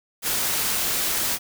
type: noise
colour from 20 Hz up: white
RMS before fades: -24 dBFS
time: 0.22-1.39 s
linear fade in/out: 50 ms
effects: none